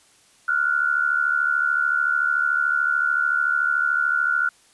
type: tone pair together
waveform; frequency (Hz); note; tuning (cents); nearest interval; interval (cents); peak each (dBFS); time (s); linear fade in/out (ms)
sine; 1396.9 / 1470.5; F6 / F#6; 0 / -11; minor second; 89; -21; 0.48-4.49; 5
effects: white hiss -56 dBFS RMS until 4.73 s + resampled to 24000 Hz